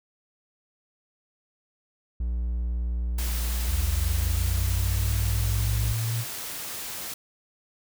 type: tone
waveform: triangle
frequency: 59.3 Hz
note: A#1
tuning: 30 cents sharp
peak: -23 dBFS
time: 2.2-5.93 s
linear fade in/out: 5 ms
type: noise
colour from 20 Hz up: white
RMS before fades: -35 dBFS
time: 3.18-7.14 s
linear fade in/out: 5 ms
type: exponential sweep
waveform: sine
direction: up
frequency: 77.78 to 116.54 Hz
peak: -25 dBFS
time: 3.66-6.25 s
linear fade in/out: 50 ms
effects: none